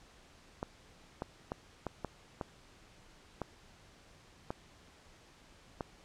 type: clicks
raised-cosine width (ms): 1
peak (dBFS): -22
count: 9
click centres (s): 0.629 / 1.221 / 1.519 / 1.867 / 2.047 / 2.412 / 3.417 / 4.505 / 5.808
effects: pink hiss -60 dBFS RMS until 6.04 s + low-pass 7000 Hz 12 dB/octave